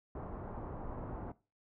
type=low-pass noise; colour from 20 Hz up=pink; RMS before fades=-43 dBFS; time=0.15-1.32 s; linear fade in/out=5 ms; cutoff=1100 Hz; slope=24 dB/octave; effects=noise-tail reverb RT60 0.3 s tail -19 dB re dry